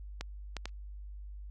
clicks, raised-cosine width 0.2 ms, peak -20 dBFS, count 3, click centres 0.21 / 0.567 / 0.656 s, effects added 50 Hz sine -42 dBFS peak until 1.5 s + Opus 48 kbps

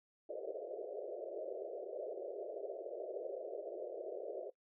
white band-pass noise, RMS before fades -44 dBFS, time 0.29-4.5 s, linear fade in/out 5 ms, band 360 to 650 Hz, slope 96 dB/octave, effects noise-tail reverb RT60 0.1 s tail -18 dB re dry

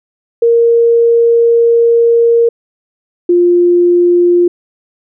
sine tone pair in turn, 466.2 / 350.7 Hz, A#4 / F4, 0 / +7 cents, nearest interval perfect fourth, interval 493 cents, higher first, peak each -5 dBFS, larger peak neither, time 0.42-2.49 / 3.29-4.48 s, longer first, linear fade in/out 5 ms, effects none

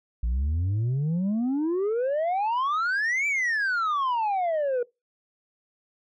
sine exponential two-way sweep, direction up then down, 54.7 to 2350 to 474.3 Hz, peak -20 dBFS, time 0.23-4.83 s, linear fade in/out 5 ms, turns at 3.27 s, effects noise-tail reverb RT60 0.2 s tail -22 dB re dry + tanh soft clip ceiling -22 dBFS

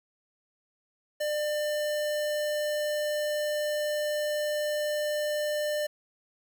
square tone, 598 Hz, D5, 31 cents sharp, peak -28 dBFS, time 1.2-5.87 s, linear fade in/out 10 ms, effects 9-bit

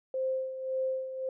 sine tone with tremolo, 523.3 Hz, C5, in tune, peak -27 dBFS, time 0.14-1.29 s, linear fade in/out 2 ms, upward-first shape sine, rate 1.8 Hz, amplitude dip 65%, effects none

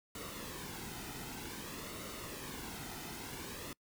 pink noise with flanger, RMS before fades -45 dBFS, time 0.15-3.73 s, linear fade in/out 2 ms, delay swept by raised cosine 1.2 to 1.8 ms, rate 0.53 Hz, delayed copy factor -0.55, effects noise-tail reverb RT60 0.1 s tail -25 dB re dry

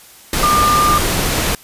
sine tone in noise, 1200 Hz, D6, 37 cents sharp, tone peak -11 dBFS, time 0.43-0.98 s, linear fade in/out 2 ms, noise pink, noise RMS -17 dBFS, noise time 0.33-1.55 s, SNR +3 dB, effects white hiss -42 dBFS RMS until 1.63 s + resampled to 32000 Hz

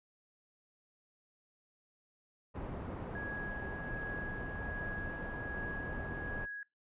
pink low-pass noise, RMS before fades -42 dBFS, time 2.54-6.46 s, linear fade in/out 20 ms, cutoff 1000 Hz, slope 12 dB/octave
sine tone with tremolo, 1661.2 Hz, G#6, in tune, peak -39 dBFS, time 3.15-6.63 s, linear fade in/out 2 ms, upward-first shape sine, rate 1.3 Hz, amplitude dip 40%
effects noise-tail reverb RT60 0.2 s tail -21 dB re dry + resampled to 8000 Hz

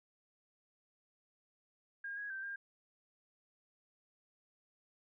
sine tone with pitch steps, 1618 / 1656 / 1561 / 1605 Hz, G#6 / G#6 / G6 / G6, -46 / -5 / -8 / +40 cents, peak -40 dBFS, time 2.04-2.56 s, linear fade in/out 5 ms, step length 130 ms, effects none

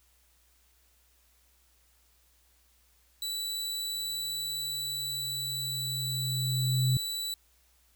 sawtooth tone, 3951 Hz, B7, in tune, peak -29 dBFS, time 3.22-7.34 s, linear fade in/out 2 ms
sine tone with exponential growth, 128.3 Hz, C3, 34 cents flat, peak -22 dBFS, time 3.93-6.97 s, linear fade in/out 2 ms, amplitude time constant 660 ms
effects added 60 Hz sine -67 dBFS peak until 7.95 s + white hiss -67 dBFS RMS until 7.95 s

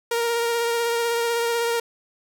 sawtooth tone with vibrato, 467.6 Hz, A#4, 5 cents sharp, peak -17 dBFS, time 0.11-1.8 s, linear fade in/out 5 ms, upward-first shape triangle, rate 16 Hz, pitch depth 22 cents each way, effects none

